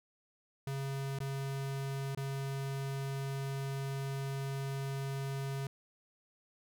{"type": "tone with dropouts", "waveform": "square", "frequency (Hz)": 136.8, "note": "C#3", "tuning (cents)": -23, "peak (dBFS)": -36, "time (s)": [0.67, 5.67], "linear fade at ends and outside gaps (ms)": 2, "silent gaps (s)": [[1.188, 1.203], [2.149, 2.173]], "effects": []}